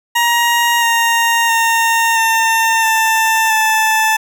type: tone with pitch steps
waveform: 20% pulse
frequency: 945 / 930.9 / 917 / 903.4 / 889.9 / 876.6 Hz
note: A#5 / A#5 / A#5 / A5 / A5 / A5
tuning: +23 / -3 / -29 / +45 / +19 / -7 cents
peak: -6 dBFS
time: 0.15-4.17 s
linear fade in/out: 10 ms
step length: 670 ms
effects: none